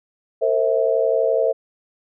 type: tone cluster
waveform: sine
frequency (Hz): 455.3 / 527 / 652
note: A#4 / C5 / E5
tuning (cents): -41 / +12 / -19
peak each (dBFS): -20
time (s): 0.41-1.53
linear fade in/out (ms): 20
effects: none